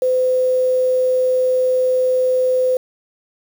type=tone with quantisation; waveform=sine; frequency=510 Hz; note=C5; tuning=44 cents flat; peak=-13 dBFS; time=0.02-2.77 s; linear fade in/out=2 ms; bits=6; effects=none